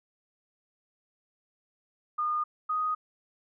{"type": "tone pair in turn", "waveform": "sine", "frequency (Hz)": [1220, 1246.4], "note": ["D#6", "D#6"], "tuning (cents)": [-34, 3], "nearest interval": "unison", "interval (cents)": 37, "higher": "second", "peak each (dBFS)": -26, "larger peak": "neither", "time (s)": [[2.18, 2.44], [2.69, 2.95]], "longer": "neither", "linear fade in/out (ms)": 10, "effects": []}